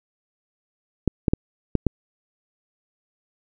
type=clicks; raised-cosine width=3 ms; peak=-5 dBFS; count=5; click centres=1.077 / 1.282 / 1.335 / 1.753 / 1.867 s; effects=none